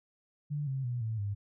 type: tone with pitch steps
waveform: sine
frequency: 146.83 / 133.87 / 122.05 / 111.28 / 101.45 Hz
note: D3 / C3 / B2 / A2 / G#2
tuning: 0 / +40 / -20 / +20 / -40 cents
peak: -31 dBFS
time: 0.5-1.35 s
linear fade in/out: 20 ms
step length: 170 ms
effects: none